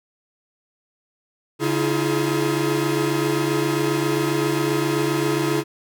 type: tone cluster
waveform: 45% pulse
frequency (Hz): 142 / 318.3 / 345.8 / 422.5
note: C#3 / D#4 / F4 / G#4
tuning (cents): +42 / +39 / -17 / +30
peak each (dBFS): -26 / -24 / -24 / -26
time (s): 1.59-5.64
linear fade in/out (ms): 50
effects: none